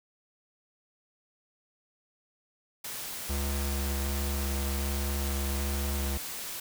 white noise, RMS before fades -38 dBFS, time 2.84-6.6 s, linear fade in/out 5 ms
square tone with vibrato, 69.7 Hz, C#2, 10 cents sharp, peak -30 dBFS, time 3.29-6.18 s, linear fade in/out 10 ms, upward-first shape square, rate 1.3 Hz, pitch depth 10 cents each way
effects none

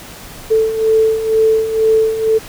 sine beating tone pair, 440 / 442.1 Hz, A4 / A4, 0 / +8 cents, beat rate 2.1 Hz, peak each -17 / -11 dBFS, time 0.5-2.39 s, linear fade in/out 20 ms, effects pink hiss -34 dBFS RMS until 2.48 s

